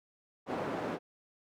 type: band-pass noise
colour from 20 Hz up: white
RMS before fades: -36 dBFS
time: 0.46-0.99 s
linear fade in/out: 50 ms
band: 170 to 730 Hz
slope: 12 dB/octave
effects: none